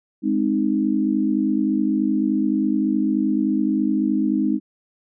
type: chord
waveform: sine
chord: Ab major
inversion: none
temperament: equal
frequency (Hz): 207.7 / 261.6 / 311.1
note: Ab3 / C4 / Eb4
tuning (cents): 0 / 0 / 0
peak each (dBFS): -22 / -22 / -21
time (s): 0.22-4.6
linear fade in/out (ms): 50
effects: none